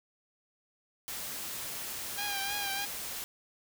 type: noise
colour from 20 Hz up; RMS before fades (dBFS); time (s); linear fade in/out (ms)
white; -39; 1.08-3.24; 0
type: tone with vibrato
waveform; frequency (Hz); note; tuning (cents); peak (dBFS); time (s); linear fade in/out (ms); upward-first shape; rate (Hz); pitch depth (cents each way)
10% pulse; 803; G5; +41; -25; 2.17-2.86; 20; triangle; 3.2; 51
effects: none